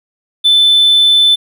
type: tone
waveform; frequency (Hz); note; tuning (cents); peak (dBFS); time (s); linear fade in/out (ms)
triangle; 3520; A7; 0; -3; 0.44-1.36; 20
effects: tanh soft clip ceiling -1 dBFS